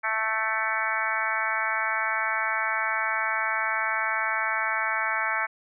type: harmonic tone with a mistuned harmonic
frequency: 220 Hz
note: A3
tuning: in tune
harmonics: 3 / 4 / 5 / 6 / 7 / 8 / 9 / 10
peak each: -37 / -32 / -34 / -31 / -31 / -32 / -34 / -31 dBFS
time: 0.03-5.47 s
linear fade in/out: 20 ms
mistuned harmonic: 10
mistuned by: +31 cents
effects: none